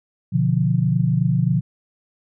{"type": "chord", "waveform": "sine", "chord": "B diminished", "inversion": "none", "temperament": "equal", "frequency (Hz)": [123.47, 146.83, 174.61], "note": ["B2", "D3", "F3"], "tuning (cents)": [0, 0, 0], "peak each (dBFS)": -20, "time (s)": [0.32, 1.61], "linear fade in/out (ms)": 20, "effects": []}